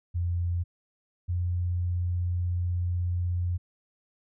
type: tone pair in turn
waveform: sine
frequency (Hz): 87 / 88.37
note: F2 / F2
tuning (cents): -6 / +21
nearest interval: unison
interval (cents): 27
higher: second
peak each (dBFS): -25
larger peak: neither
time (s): 0.14-0.64 / 1.28-3.58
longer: second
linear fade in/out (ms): 20
effects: none